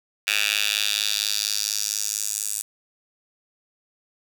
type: tone with high-pass filter sweep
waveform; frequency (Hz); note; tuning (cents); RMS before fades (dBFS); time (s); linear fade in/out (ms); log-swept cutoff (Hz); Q
10% pulse; 104.3; G#2; +8; -25; 0.27-2.62; 5; 2500 to 8200; 2.2
effects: 7-bit